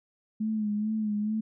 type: tone with vibrato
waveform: sine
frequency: 213.3 Hz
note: G#3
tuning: 46 cents sharp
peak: -26 dBFS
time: 0.4-1.41 s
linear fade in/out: 10 ms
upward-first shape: sine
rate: 2.3 Hz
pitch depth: 47 cents each way
effects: none